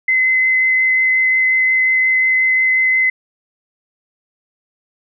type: tone with vibrato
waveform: sine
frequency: 2046 Hz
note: C7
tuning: 39 cents flat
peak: -11 dBFS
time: 0.08-3.1 s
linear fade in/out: 5 ms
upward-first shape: triangle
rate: 5.6 Hz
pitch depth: 10 cents each way
effects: none